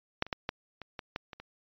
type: clicks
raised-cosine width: 0.3 ms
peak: -11 / -28 / -15 / -15 / -26 / -22 / -17 / -27 / -29 dBFS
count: 9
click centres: 0.224 / 0.266 / 0.328 / 0.491 / 0.817 / 0.992 / 1.161 / 1.332 / 1.4 s
effects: resampled to 11025 Hz